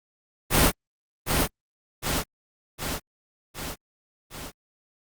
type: noise with echo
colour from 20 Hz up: pink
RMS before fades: -18 dBFS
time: 0.5-0.72 s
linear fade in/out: 50 ms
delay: 760 ms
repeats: 5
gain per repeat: -4 dB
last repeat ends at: 4.52 s
effects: Opus 32 kbps